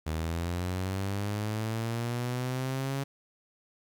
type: linear sweep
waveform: sawtooth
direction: up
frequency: 77.78 to 138.59 Hz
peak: -26 dBFS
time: 0.06-3.04 s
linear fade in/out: 10 ms
effects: 10-bit